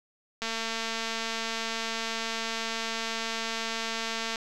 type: click train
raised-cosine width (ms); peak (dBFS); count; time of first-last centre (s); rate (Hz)
0.2; -15; 891; 0.42-4.358; 226
effects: none